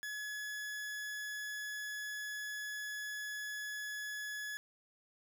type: tone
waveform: 40% pulse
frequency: 1697 Hz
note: G#6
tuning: 37 cents sharp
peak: -39 dBFS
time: 0.03-4.57 s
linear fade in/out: 0 ms
effects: 12-bit